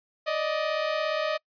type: tone pair together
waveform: sawtooth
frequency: 587.3 / 624.5 Hz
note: D5 / D#5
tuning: 0 / +6 cents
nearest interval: minor second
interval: 106 cents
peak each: -27 / -23 dBFS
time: 0.26-1.38 s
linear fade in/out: 20 ms
effects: noise-tail reverb RT60 0.1 s tail -26 dB re dry + resampled to 11025 Hz